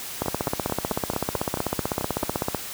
two click trains, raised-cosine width 1 ms, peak -13 / -9 dBFS, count 10 / 38, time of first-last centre 0.26-2.229 / 0.22-2.547 s, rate 4.57 / 15.9 Hz, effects white hiss -35 dBFS RMS until 2.73 s + high-pass 60 Hz 12 dB/octave

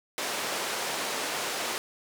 pink band-pass noise, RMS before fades -32 dBFS, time 0.18-1.78 s, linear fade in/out 0 ms, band 430 to 10000 Hz, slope 12 dB/octave, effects none

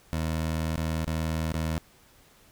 20% pulse tone with dropouts, 80.1 Hz, E2, 49 cents flat, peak -22 dBFS, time 0.13-1.78 s, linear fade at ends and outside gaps 0 ms, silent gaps 0.759-0.779 / 1.045-1.069 / 1.521-1.542 s, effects pink hiss -58 dBFS RMS until 2.51 s

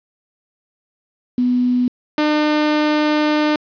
sine / sawtooth tone pair in turn, 247.9 / 301.8 Hz, B3 / D4, +7 / +47 cents, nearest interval minor third, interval 340 cents, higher second, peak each -13 / -10 dBFS, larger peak second, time 1.38-1.88 / 2.18-3.56 s, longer second, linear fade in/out 2 ms, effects resampled to 11025 Hz + 7-bit

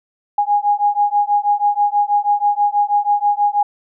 sine beating tone pair, 820 / 826.2 Hz, G#5 / G#5, -22 / -9 cents, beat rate 6.2 Hz, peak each -16 dBFS, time 0.38-3.63 s, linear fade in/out 5 ms, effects none

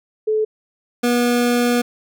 sine / 25% pulse tone pair in turn, 432.5 / 241.9 Hz, A4 / B3, -30 / -36 cents, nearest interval minor seventh, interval 1006 cents, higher first, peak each -15 / -11 dBFS, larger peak second, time 0.27-0.45 / 1.03-1.82 s, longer second, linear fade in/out 10 ms, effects none

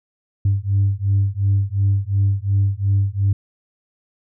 sine beating tone pair, 97.7 / 100.5 Hz, G2 / G2, -5 / +44 cents, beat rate 2.8 Hz, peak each -17 dBFS, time 0.45-3.33 s, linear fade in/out 5 ms, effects tanh soft clip ceiling -10 dBFS

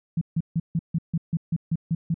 sine tone bursts, 164.81 Hz, E3, in tune, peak -20 dBFS, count 11, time 0.17-2.143 s, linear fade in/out 5 ms, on 43 ms, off 150 ms, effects none

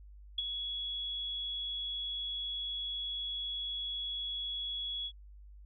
sine tone with ADSR envelope, 3362 Hz, G#7, 20 cents sharp, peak -28 dBFS, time 0.38-5.12 s, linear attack 5 ms, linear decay 24 ms, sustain -7 dB, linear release 62 ms, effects added 50 Hz sine -50 dBFS peak until 5.65 s

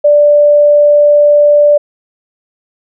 sine tone, 587.3 Hz, D5, in tune, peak -3 dBFS, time 0.04-1.78 s, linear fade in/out 10 ms, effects none

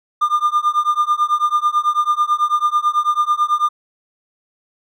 triangle tone with tremolo, 1205 Hz, D6, 44 cents sharp, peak -7 dBFS, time 0.21-3.69 s, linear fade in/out 10 ms, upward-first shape triangle, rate 9.1 Hz, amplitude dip 100%, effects tanh soft clip ceiling -6 dBFS

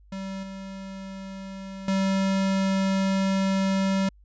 square tone with level steps, 192.9 Hz, G3, 28 cents flat, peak -32 / -36 / -22 dBFS, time 0.12-4.09 s, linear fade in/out 5 ms, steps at 0.43 / 1.88 s, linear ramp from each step 2 ms, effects added 50 Hz sine -51 dBFS peak until 4.24 s + resampled to 16000 Hz

